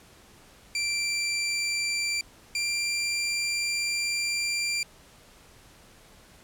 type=tone pair in turn; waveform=20% pulse; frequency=2354 / 2372 Hz; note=D7 / D7; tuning=+3 / +17 cents; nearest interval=unison; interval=14 cents; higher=second; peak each=-21 dBFS; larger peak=neither; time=0.75-2.21 / 2.55-4.83 s; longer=second; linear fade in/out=2 ms; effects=pink hiss -54 dBFS RMS until 6.43 s + low-pass 12000 Hz 12 dB/octave